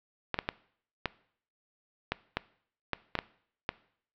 clicks, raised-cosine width 0.3 ms, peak -12 dBFS, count 10, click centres 0.343 / 0.389 / 0.489 / 1.057 / 2.12 / 2.37 / 2.933 / 3.153 / 3.189 / 3.691 s, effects noise-tail reverb RT60 0.6 s tail -20 dB re dry + low-pass 4000 Hz 12 dB/octave

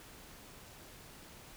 silence, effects pink hiss -54 dBFS RMS until 1.56 s

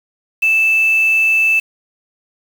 sine tone with quantisation, 2637 Hz, E7, in tune, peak -10 dBFS, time 0.42-1.6 s, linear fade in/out 10 ms, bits 5, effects none

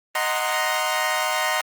20% pulse chord, C half-diminished seventh, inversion first, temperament equal, 622.3 / 740 / 932.3 / 1046.5 Hz, Eb5 / Gb5 / Bb5 / C6, 0 / 0 / 0 / 0 cents, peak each -22 dBFS, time 0.15-1.61 s, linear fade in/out 2 ms, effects Opus 24 kbps

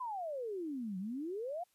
sine exponential two-way sweep, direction down then up, 1045 to 180 to 738 Hz, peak -37 dBFS, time 0-1.64 s, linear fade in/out 10 ms, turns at 0.98 s, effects white hiss -75 dBFS RMS until 1.74 s + resampled to 32000 Hz

